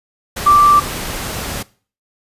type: tone in noise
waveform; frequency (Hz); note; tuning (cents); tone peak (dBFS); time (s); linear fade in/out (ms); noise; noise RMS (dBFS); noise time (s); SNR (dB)
sine; 1172; D6; -4; -6; 0.46-0.8; 10; pink; -24; 0.36-1.63; +15
effects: noise-tail reverb RT60 0.4 s tail -20 dB re dry + resampled to 32000 Hz